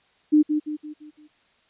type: tone with echo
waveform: sine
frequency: 302.4 Hz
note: D#4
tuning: 49 cents flat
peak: -12 dBFS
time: 0.32-0.43 s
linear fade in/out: 20 ms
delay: 170 ms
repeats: 5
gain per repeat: -7 dB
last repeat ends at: 1.28 s
effects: white hiss -62 dBFS RMS until 1.69 s + resampled to 8000 Hz